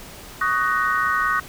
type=chord; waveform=sine; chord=D# minor seventh; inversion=third; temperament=just; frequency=1120.1 / 1244.5 / 1493.4 / 1866.8 Hz; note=C#6 / D#6 / F#6 / A#6; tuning=+18 / 0 / +16 / +2 cents; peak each=-24 / -23 / -23 / -25 dBFS; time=0.41-1.4 s; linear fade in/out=5 ms; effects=pink hiss -40 dBFS RMS until 1.48 s